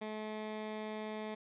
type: tone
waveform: 15% pulse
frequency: 215.2 Hz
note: A3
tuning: 38 cents flat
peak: -33 dBFS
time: 0.01-1.35 s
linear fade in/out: 10 ms
effects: resampled to 8000 Hz